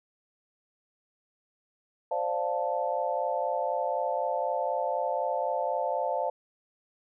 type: chord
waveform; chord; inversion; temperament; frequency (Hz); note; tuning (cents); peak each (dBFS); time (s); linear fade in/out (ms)
sine; D minor seventh; third; equal; 523.3 / 587.3 / 698.5 / 880; C5 / D5 / F5 / A5; 0 / 0 / 0 / 0; -32; 2.11-6.3; 5
effects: none